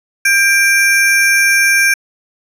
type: ring-modulated tone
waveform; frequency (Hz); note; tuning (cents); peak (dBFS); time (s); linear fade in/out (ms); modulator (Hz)
square; 1975.5; B6; 0; -6; 0.25-1.94; 5; 377
effects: resampled to 32000 Hz